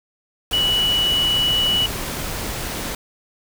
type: tone in noise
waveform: sine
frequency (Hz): 2945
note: F#7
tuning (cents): -9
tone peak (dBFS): -16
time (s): 0.53-1.86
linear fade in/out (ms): 2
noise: pink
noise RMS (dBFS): -27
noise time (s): 0.51-2.95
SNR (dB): +8
effects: none